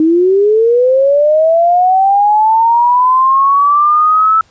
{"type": "linear sweep", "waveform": "sine", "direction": "up", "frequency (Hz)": [309.6, 1318.5], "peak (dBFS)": -6, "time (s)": [0, 4.41], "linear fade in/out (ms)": 2, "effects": ["pink hiss -50 dBFS RMS until 4.5 s", "resampled to 16000 Hz"]}